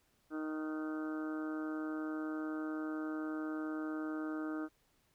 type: harmonic tone with a mistuned harmonic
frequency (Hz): 155.56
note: D#3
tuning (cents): 0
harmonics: 2 / 3 / 4 / 5 / 6 / 7 / 8 / 9 / 10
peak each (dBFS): -37 / -50 / -50 / -56 / -59 / -59 / -50 / -52 / -53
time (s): 0.3-4.69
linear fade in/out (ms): 50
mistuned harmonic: 10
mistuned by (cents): -27
effects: pink hiss -74 dBFS RMS until 5.14 s